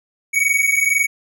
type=tone pair together; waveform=square; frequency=2232 / 2254 Hz; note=C#7 / C#7; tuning=+11 / +28 cents; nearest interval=unison; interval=17 cents; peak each=-18 dBFS; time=0.33-1.07 s; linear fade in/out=20 ms; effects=none